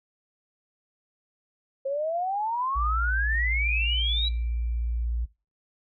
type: exponential sweep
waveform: sine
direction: up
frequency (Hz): 531 to 3951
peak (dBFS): -25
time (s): 1.85-4.29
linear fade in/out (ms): 10
type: tone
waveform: sine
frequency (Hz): 58.27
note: A#1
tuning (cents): 0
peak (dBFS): -25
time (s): 2.75-5.26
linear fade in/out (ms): 20
type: tone with exponential decay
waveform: sine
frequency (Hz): 2349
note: D7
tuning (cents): 0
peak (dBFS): -33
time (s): 3.67-5.05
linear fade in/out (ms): 5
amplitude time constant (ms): 300
effects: noise-tail reverb RT60 0.3 s tail -20 dB re dry